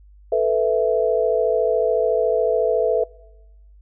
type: chord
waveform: sine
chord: A suspended second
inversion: none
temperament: equal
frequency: 440 / 493.9 / 659.3 Hz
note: A4 / B4 / E5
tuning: 0 / 0 / 0 cents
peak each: -20 dBFS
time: 0.32-3.04 s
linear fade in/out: 5 ms
effects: noise-tail reverb RT60 1.0 s tail -24 dB re dry + added 50 Hz sine -45 dBFS peak until 3.81 s